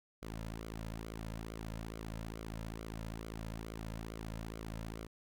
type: tone with flanger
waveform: sawtooth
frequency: 55 Hz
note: A1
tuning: in tune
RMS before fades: -44 dBFS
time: 0.22-5.07 s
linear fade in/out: 10 ms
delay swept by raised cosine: 1.1 to 2.7 ms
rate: 2.3 Hz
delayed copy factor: -0.65
effects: none